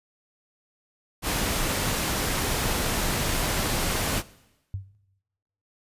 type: noise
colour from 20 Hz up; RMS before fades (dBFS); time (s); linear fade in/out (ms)
pink; -26; 1.22-4.23; 50
type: tone with exponential decay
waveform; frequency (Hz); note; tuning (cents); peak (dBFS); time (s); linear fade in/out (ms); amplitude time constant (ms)
sine; 96.9; G2; -20; -25; 4.74-4.95; 0; 45
effects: noise-tail reverb RT60 1.0 s tail -20 dB re dry + resampled to 32000 Hz